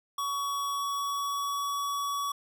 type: tone with pitch glide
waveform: square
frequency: 1125 to 1132.2 Hz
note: C#6 to C#6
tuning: +25 to +36 cents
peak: -30 dBFS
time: 0.18-2.32 s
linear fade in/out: 5 ms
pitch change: +11 cents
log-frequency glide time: 0.72-1.79 s
effects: none